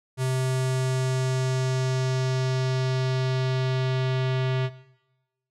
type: tone with low-pass filter sweep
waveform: square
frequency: 130 Hz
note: C3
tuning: 11 cents flat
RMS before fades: -25 dBFS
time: 0.17-4.7 s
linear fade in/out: 50 ms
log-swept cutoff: 9800 to 3200 Hz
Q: 1.6
effects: noise-tail reverb RT60 1.0 s tail -17 dB re dry